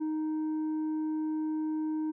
sine tone with tanh clipping, 311.1 Hz, D#4, in tune, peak -30 dBFS, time 0-2.12 s, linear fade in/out 20 ms, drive 4 dB, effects none

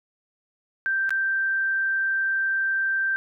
sine tone with dropouts, 1568 Hz, G6, in tune, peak -21 dBFS, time 0.86-3.16 s, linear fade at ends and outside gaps 0 ms, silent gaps 1.093-1.106 s, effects none

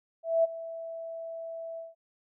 sine tone with ADSR envelope, 659.3 Hz, E5, in tune, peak -19 dBFS, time 0.23-1.95 s, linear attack 210 ms, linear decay 20 ms, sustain -17 dB, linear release 170 ms, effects none

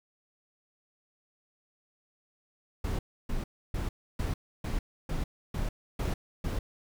brown noise bursts, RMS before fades -31 dBFS, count 9, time 2.84-6.59 s, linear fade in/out 5 ms, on 150 ms, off 300 ms, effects none

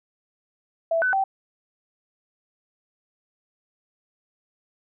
sine tone with pitch steps, 661 / 1504 / 775 Hz, E5 / F#6 / G5, +5 / +28 / -20 cents, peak -19 dBFS, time 0.91-1.24 s, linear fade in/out 5 ms, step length 110 ms, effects none

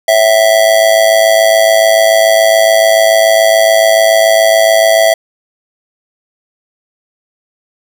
square tone with amplitude modulation, 659.3 Hz, E5, in tune, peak -3 dBFS, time 0.08-5.14 s, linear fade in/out 5 ms, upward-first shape sine, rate 107 Hz, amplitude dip 70%, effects none

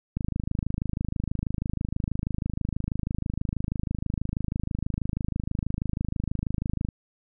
click train, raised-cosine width 5 ms, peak -15 dBFS, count 177, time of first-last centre 0.17-6.888 s, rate 26.2 Hz, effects none

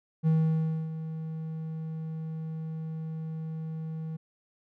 triangle tone with ADSR envelope, 159.6 Hz, D#3, 44 cents sharp, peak -18 dBFS, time 0.23-4.17 s, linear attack 39 ms, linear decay 620 ms, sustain -13 dB, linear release 11 ms, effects none

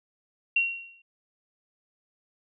sine tone with exponential decay, 2744 Hz, F7, 31 cents flat, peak -18 dBFS, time 0.56-1.02 s, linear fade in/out 5 ms, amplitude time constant 100 ms, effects none

